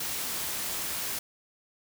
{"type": "noise", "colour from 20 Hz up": "white", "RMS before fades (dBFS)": -33, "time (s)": [0, 1.19], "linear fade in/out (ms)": 5, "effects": []}